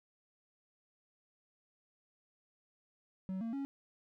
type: tone with pitch steps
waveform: triangle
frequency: 188.7 / 228.3 / 276.3 Hz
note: F#3 / A#3 / C#4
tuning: +34 / -36 / -6 cents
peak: -34 dBFS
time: 3.29-3.65 s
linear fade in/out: 0 ms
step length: 120 ms
effects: none